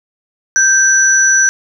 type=tone pair together; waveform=sine; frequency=1568 / 5920 Hz; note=G6 / F#8; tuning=0 / 0 cents; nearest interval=octave + major seventh; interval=2300 cents; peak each=-10 dBFS; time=0.56-1.49 s; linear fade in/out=0 ms; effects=none